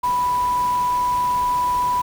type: tone in noise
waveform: sine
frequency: 987.8 Hz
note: B5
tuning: in tune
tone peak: -17 dBFS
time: 0.03-2.02 s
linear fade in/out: 10 ms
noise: pink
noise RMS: -35 dBFS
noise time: 0.03-2.02 s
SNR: +15 dB
effects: none